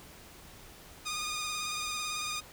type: tone with vibrato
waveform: 10% pulse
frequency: 1226 Hz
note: D#6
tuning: 26 cents flat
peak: -25 dBFS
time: 1.05-2.41 s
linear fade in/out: 20 ms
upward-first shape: sine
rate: 18 Hz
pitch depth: 25 cents each way
effects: pink hiss -52 dBFS RMS until 2.52 s

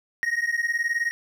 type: beating tone pair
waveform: triangle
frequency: 1864.7 / 1883.7 Hz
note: A#6 / A#6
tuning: 0 / +18 cents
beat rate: 19 Hz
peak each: -24 dBFS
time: 0.23-1.11 s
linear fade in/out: 0 ms
effects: none

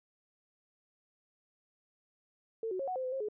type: tone with pitch steps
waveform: sine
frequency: 449.7 / 371.8 / 545 / 739 / 518 / 510 / 534 / 422.5 Hz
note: A4 / F#4 / C#5 / F#5 / C5 / C5 / C5 / G#4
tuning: +38 / +8 / -29 / -2 / -17 / -44 / +35 / +30 cents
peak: -33 dBFS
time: 2.63-3.286 s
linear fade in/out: 2 ms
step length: 82 ms
effects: none

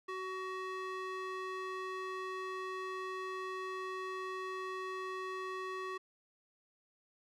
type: tone with band-pass filter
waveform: square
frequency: 375.2 Hz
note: F#4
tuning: 24 cents sharp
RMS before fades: -41 dBFS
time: 0.08-5.98 s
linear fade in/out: 10 ms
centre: 1300 Hz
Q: 0.98
effects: none

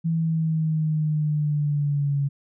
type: linear sweep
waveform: sine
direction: down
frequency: 164.81 to 140 Hz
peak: -20 dBFS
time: 0.04-2.29 s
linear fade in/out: 20 ms
effects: none

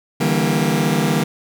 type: chord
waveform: sawtooth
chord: E half-diminished seventh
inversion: third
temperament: just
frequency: 148.33 / 164.81 / 197.78 / 237.3 Hz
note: D3 / E3 / G3 / Bb3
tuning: +18 / 0 / +16 / +31 cents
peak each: -17 dBFS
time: 0.2-1.24 s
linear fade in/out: 10 ms
effects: none

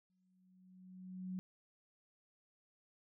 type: tone with exponential growth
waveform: sine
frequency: 185 Hz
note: F#3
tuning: in tune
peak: -38 dBFS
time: 0.1-1.39 s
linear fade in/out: 0 ms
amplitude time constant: 280 ms
effects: none

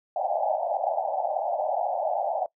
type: band-pass noise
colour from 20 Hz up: white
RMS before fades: -27 dBFS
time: 0.16-2.46 s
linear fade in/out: 5 ms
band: 580 to 830 Hz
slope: 96 dB/octave
effects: noise-tail reverb RT60 0.1 s tail -20 dB re dry

